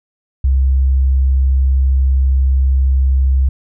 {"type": "tone", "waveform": "sine", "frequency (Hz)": 66.3, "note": "C2", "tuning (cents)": 23, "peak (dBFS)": -9, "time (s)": [0.44, 3.49], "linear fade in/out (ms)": 5, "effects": []}